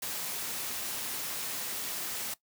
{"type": "noise", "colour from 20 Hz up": "white", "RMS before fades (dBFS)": -36, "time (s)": [0.02, 2.34], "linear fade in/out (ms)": 5, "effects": ["noise-tail reverb RT60 0.1 s tail -18 dB re dry", "high-pass 100 Hz 12 dB/octave"]}